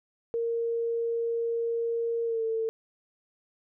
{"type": "tone with pitch glide", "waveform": "sine", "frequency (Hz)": [463.7, 448.2], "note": ["A#4", "A4"], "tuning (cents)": [-9, 32], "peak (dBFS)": -26, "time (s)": [0.34, 2.69], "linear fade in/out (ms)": 0, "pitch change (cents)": -59, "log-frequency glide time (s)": [2.25, 2.43], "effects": []}